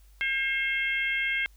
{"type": "harmonic tone", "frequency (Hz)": 536, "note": "C5", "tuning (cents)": 42, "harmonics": [3, 4, 5, 6], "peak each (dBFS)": [-31, -27, -35, -37], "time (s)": [0.21, 1.46], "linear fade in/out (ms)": 0, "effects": ["added 50 Hz sine -52 dBFS peak until 1.56 s", "white hiss -65 dBFS RMS until 1.56 s"]}